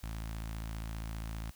sawtooth tone with notch filter, 55 Hz, A1, in tune, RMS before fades -40 dBFS, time 0.03-1.51 s, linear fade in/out 5 ms, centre 430 Hz, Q 0.98, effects white hiss -60 dBFS RMS until 1.55 s

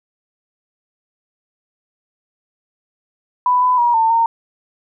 sine tone with pitch steps, 993 / 1001 / 955 / 899 / 918 Hz, B5 / B5 / A#5 / A5 / A#5, +9 / +23 / +42 / +37 / -27 cents, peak -11 dBFS, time 3.46-4.26 s, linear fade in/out 2 ms, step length 160 ms, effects none

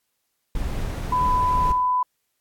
brown noise, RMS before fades -26 dBFS, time 0.55-1.72 s, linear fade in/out 2 ms
sine tone, 1000 Hz, B5, 21 cents sharp, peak -18 dBFS, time 1.12-2.03 s, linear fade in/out 5 ms
brown noise with exponential decay, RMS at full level -29 dBFS, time 1.65-2.02 s, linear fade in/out 5 ms, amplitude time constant 80 ms
effects white hiss -74 dBFS RMS until 2.4 s + AAC 64 kbps

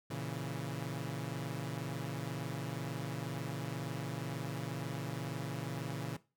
sawtooth chord, A# diminished, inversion none, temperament equal, 116.54 / 138.59 / 164.81 Hz, A#2 / C#3 / E3, 0 / 0 / 0 cents, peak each -39 / -37 / -39 dBFS, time 0.1-6.17 s, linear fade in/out 10 ms, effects noise-tail reverb RT60 0.3 s tail -18 dB re dry

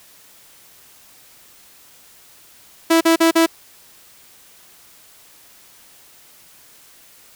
sawtooth tone bursts, 328.8 Hz, E4, 4 cents flat, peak -7 dBFS, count 4, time 2.9-3.463 s, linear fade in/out 10 ms, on 110 ms, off 41 ms, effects white hiss -48 dBFS RMS until 7.35 s

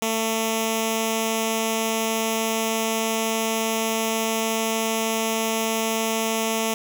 5% pulse tone with notch filter, 223.4 Hz, A3, 27 cents sharp, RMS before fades -24 dBFS, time 0.02-6.74 s, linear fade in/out 2 ms, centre 1600 Hz, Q 0.82, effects none

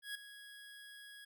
25% pulse tone with ADSR envelope, 1661.2 Hz, G#6, in tune, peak -35 dBFS, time 0.02-1.25 s, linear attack 130 ms, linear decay 5 ms, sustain -13 dB, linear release 8 ms, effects none

